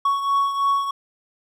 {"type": "beating tone pair", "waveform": "triangle", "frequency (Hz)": [1113, 1116.1], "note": ["C#6", "C#6"], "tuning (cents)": [7, 11], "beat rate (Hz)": 3.1, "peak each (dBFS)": [-17, -24], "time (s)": [0.05, 0.91], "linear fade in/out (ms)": 5, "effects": []}